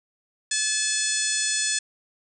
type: harmonic tone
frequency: 862 Hz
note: A5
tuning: 36 cents flat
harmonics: 2 / 3 / 4 / 5 / 6 / 7 / 8 / 9 / 10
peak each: -31 / -35 / -32 / -32 / -32 / -33 / -29 / -32 / -29 dBFS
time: 0.51-1.79 s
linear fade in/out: 5 ms
effects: none